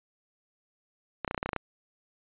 clicks, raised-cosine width 0.5 ms, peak -15 dBFS, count 10, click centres 1.247 / 1.278 / 1.311 / 1.346 / 1.378 / 1.429 / 1.46 / 1.491 / 1.532 / 1.563 s, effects resampled to 8000 Hz

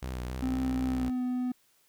sawtooth tone with vibrato, 62.7 Hz, B1, 27 cents sharp, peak -30 dBFS, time 0.02-1.1 s, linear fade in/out 10 ms, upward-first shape sine, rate 3.7 Hz, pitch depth 49 cents each way
triangle tone with pitch glide, 260 to 250.1 Hz, C4 to B3, -11 to +22 cents, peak -26 dBFS, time 0.42-1.52 s, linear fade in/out 5 ms, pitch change -67 cents, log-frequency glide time 0.84-1.23 s
effects white hiss -67 dBFS RMS until 1.88 s

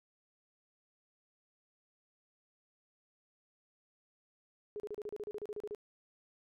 sine tone bursts, 418 Hz, G#4, 11 cents sharp, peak -38 dBFS, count 14, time 4.76-5.748 s, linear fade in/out 0 ms, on 39 ms, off 34 ms, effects none

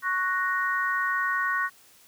sine chord, F# major, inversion second, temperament equal, 1108.7 / 1480 / 1864.7 Hz, C#6 / F#6 / A#6, 0 / 0 / 0 cents, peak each -28 dBFS, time 0.02-1.7 s, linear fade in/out 50 ms, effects white hiss -56 dBFS RMS until 2.07 s

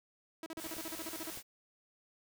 sawtooth tone bursts, 323.8 Hz, E4, 31 cents flat, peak -37 dBFS, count 13, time 0.43-1.302 s, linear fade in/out 2 ms, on 32 ms, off 38 ms
white noise, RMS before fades -45 dBFS, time 0.57-1.43 s, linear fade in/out 50 ms
clicks, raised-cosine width 2 ms, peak -38 dBFS, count 4, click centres 0.577 / 0.662 / 0.768 / 1.374 s
effects none

